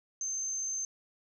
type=tone; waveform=sine; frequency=6272 Hz; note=G8; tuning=in tune; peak=-32 dBFS; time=0.21-0.85 s; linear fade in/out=2 ms; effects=none